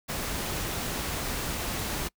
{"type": "noise", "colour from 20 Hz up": "pink", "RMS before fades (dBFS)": -32, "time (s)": [0.08, 2.09], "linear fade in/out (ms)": 20, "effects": ["noise-tail reverb RT60 0.1 s tail -26 dB re dry"]}